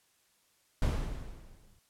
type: noise with exponential decay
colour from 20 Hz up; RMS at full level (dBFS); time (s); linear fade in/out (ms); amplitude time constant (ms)
brown; -25; 0.82-1.79; 2; 210
effects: white hiss -70 dBFS RMS until 1.89 s + low-pass 12000 Hz 12 dB/octave